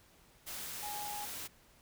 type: tone in noise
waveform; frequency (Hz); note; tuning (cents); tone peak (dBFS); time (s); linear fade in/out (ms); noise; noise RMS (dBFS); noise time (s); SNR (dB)
sine; 830.6; G#5; 0; -41; 0.82-1.26; 20; white; -43; 0.46-1.48; -1
effects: pink hiss -64 dBFS RMS until 1.81 s